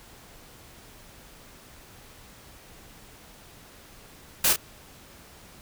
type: noise with echo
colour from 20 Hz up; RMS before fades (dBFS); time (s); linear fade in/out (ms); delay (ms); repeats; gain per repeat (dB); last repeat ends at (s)
white; -21; 4.44-4.53; 5; 32; 1; -7; 4.562
effects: pink hiss -50 dBFS RMS until 5.61 s

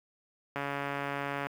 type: click train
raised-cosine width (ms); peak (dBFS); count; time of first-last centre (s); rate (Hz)
0.5; -19; 129; 0.56-1.468; 141
effects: high-pass 80 Hz 12 dB/octave + 8-bit

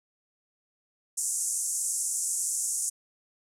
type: band-pass noise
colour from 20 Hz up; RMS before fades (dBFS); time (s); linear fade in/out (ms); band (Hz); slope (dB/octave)
white; -30; 1.17-2.9; 10; 6400 to 10000; 48
effects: none

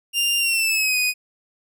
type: tone with pitch glide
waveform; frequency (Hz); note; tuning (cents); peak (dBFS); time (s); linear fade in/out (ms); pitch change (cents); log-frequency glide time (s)
sawtooth; 2794 to 2489; F7 to D#7; 0 to 0; -15; 0.13-1.14; 50; -200; 0.38-0.98
effects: none

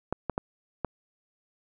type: clicks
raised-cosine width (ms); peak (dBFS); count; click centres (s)
1; -14; 4; 0.126 / 0.297 / 0.379 / 0.847
effects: none

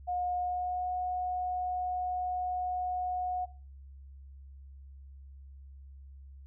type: tone with pitch glide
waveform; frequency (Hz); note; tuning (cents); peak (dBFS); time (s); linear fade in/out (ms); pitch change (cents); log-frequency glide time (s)
sine; 719 to 728.2; F#5 to F#5; -50 to -28; -30; 0.07-3.46; 20; +22; 0.36-0.92
effects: noise-tail reverb RT60 0.4 s tail -18 dB re dry + added 68 Hz sine -47 dBFS peak until 6.46 s

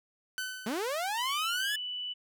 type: tone with exponential decay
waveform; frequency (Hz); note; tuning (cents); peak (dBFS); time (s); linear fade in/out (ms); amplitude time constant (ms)
sawtooth; 1513; F#6; +38; -28; 0.38-1.26; 0; 190
type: linear sweep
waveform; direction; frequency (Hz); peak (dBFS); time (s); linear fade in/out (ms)
sawtooth; up; 198.1 to 1743; -27; 0.66-1.76; 5
type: tone with pitch glide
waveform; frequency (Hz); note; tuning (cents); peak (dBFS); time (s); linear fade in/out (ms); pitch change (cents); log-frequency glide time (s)
sine; 3031 to 2972; F#7 to F#7; +41 to +7; -34; 1.17-2.14; 20; -34; 1.35-1.65
effects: none

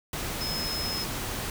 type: tone in noise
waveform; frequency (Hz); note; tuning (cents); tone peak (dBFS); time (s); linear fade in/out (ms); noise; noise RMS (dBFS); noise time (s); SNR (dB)
sine; 5160; E8; -38; -31; 0.41-1.04; 2; pink; -33; 0.13-1.5; -1
effects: none

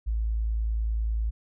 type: tone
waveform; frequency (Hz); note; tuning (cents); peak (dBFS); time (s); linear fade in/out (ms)
sine; 55; A1; 0; -24; 0.06-1.31; 20
effects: none

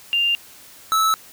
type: tone pair in turn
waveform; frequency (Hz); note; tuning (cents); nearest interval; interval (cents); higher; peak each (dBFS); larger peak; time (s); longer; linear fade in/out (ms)
sine / square; 2794 / 1306.5; F7 / E6; 0 / -16; octave + minor second; 1316; first; -16; neither; 0.13-0.35 / 0.92-1.14; neither; 0
effects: white hiss -45 dBFS RMS until 1.32 s

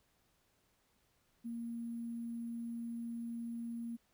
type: tone with sample-and-hold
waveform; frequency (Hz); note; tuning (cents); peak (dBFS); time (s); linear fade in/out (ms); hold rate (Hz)
sine; 233.1; A#3; 0; -39; 1.44-3.97; 20; 11025
effects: pink hiss -75 dBFS RMS until 4.13 s

